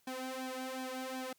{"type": "tone with flanger", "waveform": "sawtooth", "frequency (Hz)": 259, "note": "C4", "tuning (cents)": -17, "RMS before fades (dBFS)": -41, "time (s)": [0.07, 1.33], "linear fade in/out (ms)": 5, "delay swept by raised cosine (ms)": [1.2, 2.6], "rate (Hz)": 2.7, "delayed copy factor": 0.9, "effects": ["white hiss -72 dBFS RMS until 1.38 s"]}